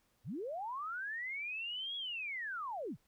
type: linear two-way sweep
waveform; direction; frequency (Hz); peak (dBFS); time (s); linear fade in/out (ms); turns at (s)
sine; up then down; 77.1 to 3360 to 82.8; -38; 0.24-2.97; 50; 1.96
effects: pink hiss -75 dBFS RMS until 3.07 s